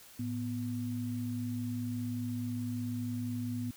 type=tone pair together; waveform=sine; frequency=109.4 / 245.6 Hz; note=A2 / B3; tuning=-9 / -9 cents; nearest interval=octave + major second; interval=1400 cents; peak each=-37 / -35 dBFS; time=0.19-3.71 s; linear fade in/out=5 ms; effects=white hiss -55 dBFS RMS until 3.76 s